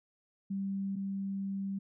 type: tone pair in turn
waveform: sine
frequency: 195.7 / 195.7 Hz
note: G3 / G3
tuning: -3 / -3 cents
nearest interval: unison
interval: 0 cents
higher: neither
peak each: -32 / -33 dBFS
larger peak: first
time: 0.5-0.96 / 0.96-1.79 s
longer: second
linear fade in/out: 10 ms
effects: none